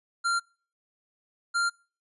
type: tone pair in turn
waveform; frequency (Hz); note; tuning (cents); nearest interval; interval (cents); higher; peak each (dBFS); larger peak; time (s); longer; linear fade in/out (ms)
square; 1383 / 1390.3; F6 / F6; -17 / -8; unison; 9; second; -24; neither; 0.24-0.4 / 1.54-1.7; neither; 20
effects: noise-tail reverb RT60 0.4 s tail -26 dB re dry + resampled to 24000 Hz